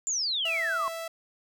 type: exponential sweep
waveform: sine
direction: down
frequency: 7370 to 1047 Hz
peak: -26 dBFS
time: 0.07-0.88 s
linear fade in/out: 0 ms
type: tone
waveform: sawtooth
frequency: 659.3 Hz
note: E5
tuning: in tune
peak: -30 dBFS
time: 0.45-1.08 s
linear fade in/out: 5 ms
effects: none